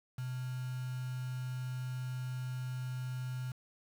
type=tone with quantisation; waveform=sine; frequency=127.1 Hz; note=C3; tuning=50 cents flat; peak=-36 dBFS; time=0.18-3.52 s; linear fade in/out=5 ms; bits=8; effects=none